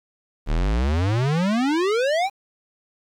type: exponential sweep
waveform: square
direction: up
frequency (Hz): 34.65 to 820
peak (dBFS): -19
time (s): 0.46-2.3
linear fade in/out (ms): 50
effects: low-pass 5000 Hz 12 dB/octave + 8-bit